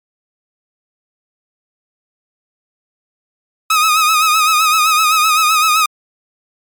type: tone with vibrato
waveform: sawtooth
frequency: 1260 Hz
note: D#6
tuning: 21 cents sharp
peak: -6 dBFS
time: 3.7-5.86 s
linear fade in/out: 5 ms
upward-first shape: sine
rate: 7.8 Hz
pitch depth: 59 cents each way
effects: MP3 96 kbps